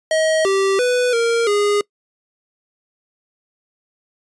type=tone with pitch steps; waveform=square; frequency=634 / 389.4 / 495.1 / 464.5 / 411.1 Hz; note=D#5 / G4 / B4 / A#4 / G#4; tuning=+32 / -12 / +4 / -6 / -18 cents; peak=-15 dBFS; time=0.11-1.81 s; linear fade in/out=2 ms; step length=340 ms; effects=noise-tail reverb RT60 0.1 s tail -24 dB re dry + resampled to 22050 Hz